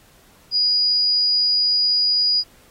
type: tone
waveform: sine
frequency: 4902 Hz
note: D#8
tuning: 27 cents flat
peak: -15 dBFS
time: 0.51-2.44 s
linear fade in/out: 50 ms
effects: pink hiss -53 dBFS RMS until 2.7 s + AAC 48 kbps